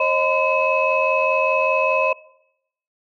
sine tone cluster, 535 / 620 / 1016 / 2574 Hz, C5 / D#5 / B5 / E7, +38 / -6 / +49 / -42 cents, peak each -21 dBFS, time 0-2.13 s, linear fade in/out 5 ms, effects noise-tail reverb RT60 0.8 s tail -22 dB re dry + tanh soft clip ceiling -6 dBFS

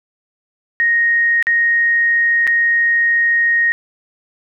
sine tone with dropouts, 1867 Hz, A#6, 2 cents sharp, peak -11 dBFS, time 0.8-3.72 s, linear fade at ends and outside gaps 0 ms, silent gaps 1.426-1.469 / 2.469-2.475 s, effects none

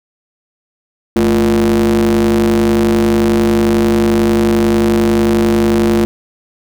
square ring-modulated tone, 64.6 Hz, C2, 21 cents flat, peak -7 dBFS, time 1.16-6.05 s, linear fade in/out 0 ms, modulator 284 Hz, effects none

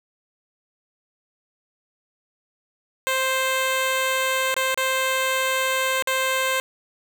10% pulse tone with dropouts, 524 Hz, C5, 2 cents sharp, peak -12 dBFS, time 3.07-6.6 s, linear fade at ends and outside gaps 0 ms, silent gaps 4.542-4.565 / 4.744-4.775 / 6.024-6.073 s, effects none

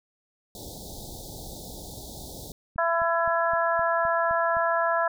pink band-stop noise, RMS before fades -40 dBFS, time 0.55-2.52 s, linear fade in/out 2 ms, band 870 to 3500 Hz, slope 96 dB/octave
click train, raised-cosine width 5 ms, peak -31 dBFS, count 8, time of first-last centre 2.76-4.569 s, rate 3.87 Hz
harmonic tone, 335.1 Hz, E4, 29 cents sharp, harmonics 2 / 3 / 4 / 5, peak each -25 / -27 / -28 / -29 dBFS, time 2.78-5.08 s, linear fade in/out 5 ms
effects none

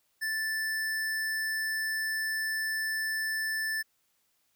square tone, 1760 Hz, A6, in tune, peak -30 dBFS, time 0.21-3.83 s, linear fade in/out 20 ms, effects white hiss -73 dBFS RMS until 4.55 s

